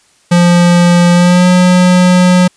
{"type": "tone with pitch glide", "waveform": "square", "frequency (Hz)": [174.61, 180.87], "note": ["F3", "F#3"], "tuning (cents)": [0, -39], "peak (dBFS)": -5, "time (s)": [0.31, 2.48], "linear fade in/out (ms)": 10, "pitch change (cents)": 61, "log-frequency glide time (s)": [1.12, 1.47], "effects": ["white hiss -50 dBFS RMS until 2.56 s", "resampled to 22050 Hz"]}